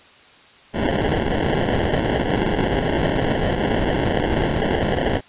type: noise with sample-and-hold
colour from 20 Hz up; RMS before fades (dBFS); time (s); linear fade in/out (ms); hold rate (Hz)
blue; -20; 0.73-5.21; 50; 1225
effects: white hiss -48 dBFS RMS until 5.28 s + resampled to 8000 Hz